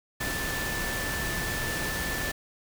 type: tone in noise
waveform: sine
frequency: 1760 Hz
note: A6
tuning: in tune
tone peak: -33 dBFS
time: 0.2-2.32 s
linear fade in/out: 10 ms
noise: pink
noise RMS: -32 dBFS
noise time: 0.2-2.32 s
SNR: -4 dB
effects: none